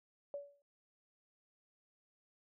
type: tone with exponential decay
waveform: sine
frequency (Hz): 570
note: C#5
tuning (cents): +48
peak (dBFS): -37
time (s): 0.34-0.62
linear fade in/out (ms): 1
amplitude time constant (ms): 60
effects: none